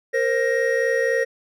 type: tone cluster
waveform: triangle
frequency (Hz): 464.3 / 528 / 1874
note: A#4 / C5 / A#6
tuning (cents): -7 / +16 / +9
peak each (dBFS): -20 / -20 / -22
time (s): 0.13-1.25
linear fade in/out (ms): 20
effects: none